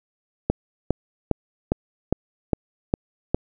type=click train; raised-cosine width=2 ms; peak=-5 dBFS; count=8; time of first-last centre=0.5-3.346 s; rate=2.46 Hz; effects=none